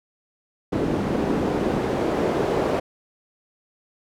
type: noise with band-pass filter sweep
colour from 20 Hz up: pink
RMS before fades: -23 dBFS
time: 0.72-2.8 s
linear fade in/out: 10 ms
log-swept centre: 280 to 470 Hz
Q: 1.3
effects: none